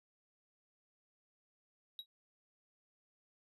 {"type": "tone with exponential decay", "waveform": "triangle", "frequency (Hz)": 3836, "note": "A#7", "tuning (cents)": 49, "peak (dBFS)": -37, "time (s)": [1.99, 2.06], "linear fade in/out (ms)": 1, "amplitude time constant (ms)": 15, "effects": ["resampled to 32000 Hz"]}